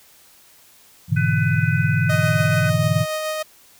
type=chord; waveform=sine; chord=E dominant seventh; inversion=first; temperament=equal; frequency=103.83 / 123.47 / 146.83 / 164.81 Hz; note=G#2 / B2 / D3 / E3; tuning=0 / 0 / 0 / 0 cents; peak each=-22 dBFS; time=1.08-3.06 s; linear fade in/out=50 ms
type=harmonic tone; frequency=501 Hz; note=B4; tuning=25 cents sharp; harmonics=3 / 4 / 5; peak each=-24 / -36 / -30 dBFS; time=1.16-2.7 s; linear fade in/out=10 ms
type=tone with tremolo; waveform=sawtooth; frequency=622.3 Hz; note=D#5; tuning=in tune; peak=-18 dBFS; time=2.09-3.43 s; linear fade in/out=10 ms; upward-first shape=sine; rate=6.9 Hz; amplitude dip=25%
effects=white hiss -51 dBFS RMS until 3.79 s